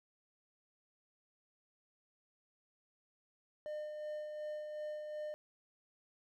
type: tone with tremolo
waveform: triangle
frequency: 605 Hz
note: D#5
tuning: 49 cents flat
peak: -37 dBFS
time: 3.66-5.34 s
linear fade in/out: 0 ms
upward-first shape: sine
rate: 2.7 Hz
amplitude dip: 35%
effects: none